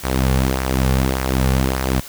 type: tone with flanger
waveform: sawtooth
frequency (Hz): 65.41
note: C2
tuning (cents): 0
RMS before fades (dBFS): -18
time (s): 0.03-2.01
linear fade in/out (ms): 20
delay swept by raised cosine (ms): 0.26 to 3.16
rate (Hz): 1.7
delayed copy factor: -0.55
effects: white hiss -36 dBFS RMS until 2.08 s